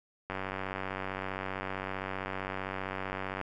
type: click train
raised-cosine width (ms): 0.5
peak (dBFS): -20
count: 298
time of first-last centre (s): 0.3-3.413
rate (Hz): 95.4
effects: none